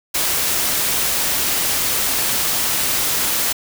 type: noise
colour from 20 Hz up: white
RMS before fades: -19 dBFS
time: 0.14-3.53 s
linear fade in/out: 10 ms
effects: none